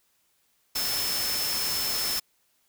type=tone in noise; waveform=sine; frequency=5274 Hz; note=E8; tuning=in tune; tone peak=-29 dBFS; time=0.75-2.2 s; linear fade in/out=10 ms; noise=white; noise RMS=-30 dBFS; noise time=0.75-2.2 s; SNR=-2 dB; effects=white hiss -69 dBFS RMS until 2.68 s